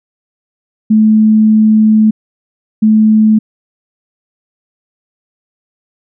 sine tone bursts at uneven times, 216.7 Hz, A3, 26 cents flat, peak -4 dBFS, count 2, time 0.9-2.11 / 2.82-3.39 s, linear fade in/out 10 ms, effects none

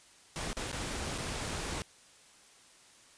pink noise with dropouts, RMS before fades -37 dBFS, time 0.36-1.82 s, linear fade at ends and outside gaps 0 ms, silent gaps 0.53-0.569 / 0.716-0.728 / 1.179-1.183 s, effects white hiss -59 dBFS RMS until 3.17 s + resampled to 22050 Hz

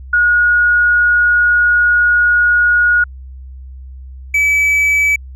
sine / triangle tone pair in turn, 1446 / 2295 Hz, F#6 / D7, -40 / -40 cents, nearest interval minor sixth, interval 800 cents, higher second, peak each -8 dBFS, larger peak neither, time 0.13-3.04 / 4.34-5.16 s, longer first, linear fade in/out 5 ms, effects added 65 Hz sine -29 dBFS peak until 5.35 s

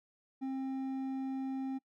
triangle tone with hard clipping, 265.9 Hz, C4, 28 cents sharp, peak -36 dBFS, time 0.41-1.79 s, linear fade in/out 20 ms, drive 9 dB, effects noise-tail reverb RT60 0.1 s tail -24 dB re dry

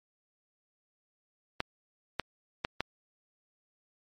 clicks, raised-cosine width 0.3 ms, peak -13 dBFS, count 4, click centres 1.604 / 2.197 / 2.649 / 2.806 s, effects MP3 64 kbps

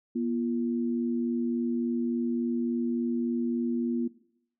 sine tone pair together, 240 / 343.5 Hz, B3 / F4, -49 / -29 cents, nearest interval tritone, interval 620 cents, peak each -27 / -33 dBFS, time 0.15-4.08 s, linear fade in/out 10 ms, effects noise-tail reverb RT60 0.7 s tail -18 dB re dry

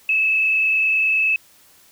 sine tone with frequency modulation, 2600 Hz, E7, 24 cents flat, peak -15 dBFS, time 0.09-1.36 s, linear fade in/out 2 ms, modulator 29.8 Hz, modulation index 1.6, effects white hiss -52 dBFS RMS until 1.91 s

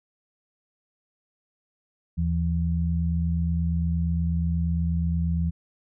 sine tone pair together, 79.36 / 167.8 Hz, D#2 / E3, +35 / +31 cents, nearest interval octave + minor second, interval 1296 cents, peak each -24 / -25 dBFS, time 2.17-5.51 s, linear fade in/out 20 ms, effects none

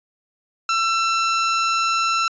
sawtooth tone, 1340 Hz, E6, 28 cents sharp, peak -14 dBFS, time 0.69-2.28 s, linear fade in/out 2 ms, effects resampled to 16000 Hz

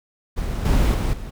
brown noise with level steps, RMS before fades -25 / -17 / -21 / -32 dBFS, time 0.36-1.31 s, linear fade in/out 20 ms, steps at 0.65 / 0.94 / 1.13 s, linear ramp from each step 5 ms, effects none

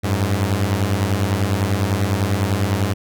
sawtooth beating tone pair, 93.5 / 103.5 Hz, F#2 / G#2, +19 / -5 cents, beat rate 10 Hz, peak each -16 dBFS, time 0.03-2.94 s, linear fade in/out 20 ms, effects none

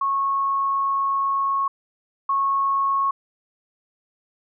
sine tone pair in turn, 1098 / 1098 Hz, C#6 / C#6, -17 / -17 cents, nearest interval unison, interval 0 cents, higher neither, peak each -19 / -18 dBFS, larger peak second, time 0.01-1.68 / 2.29-3.11 s, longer first, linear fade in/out 5 ms, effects none

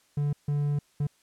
triangle tone bursts at uneven times, 145.3 Hz, D3, 18 cents flat, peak -22 dBFS, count 3, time 0.17-0.33 / 0.48-0.79 / 1-1.07 s, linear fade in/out 5 ms, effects white hiss -65 dBFS RMS until 1.22 s + low-pass 10000 Hz 12 dB/octave

